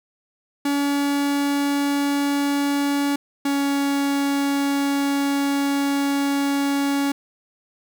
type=tone pair in turn; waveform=45% pulse; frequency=283.7 / 280.4 Hz; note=C#4 / C#4; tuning=+40 / +20 cents; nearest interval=unison; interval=20 cents; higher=first; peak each=-19 dBFS; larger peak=neither; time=0.65-3.16 / 3.45-7.12 s; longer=second; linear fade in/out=5 ms; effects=9-bit